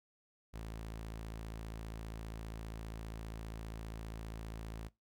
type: tone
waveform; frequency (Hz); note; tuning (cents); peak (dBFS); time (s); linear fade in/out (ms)
sawtooth; 55; A1; 0; -39; 0.53-4.89; 20
effects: noise-tail reverb RT60 0.2 s tail -21 dB re dry